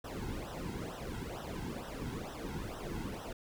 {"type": "noise with flanger", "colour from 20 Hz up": "brown", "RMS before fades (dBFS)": -41, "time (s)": [0.04, 3.33], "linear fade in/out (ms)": 5, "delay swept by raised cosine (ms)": [0.43, 1.73], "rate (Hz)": 2.2, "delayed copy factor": -0.85, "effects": []}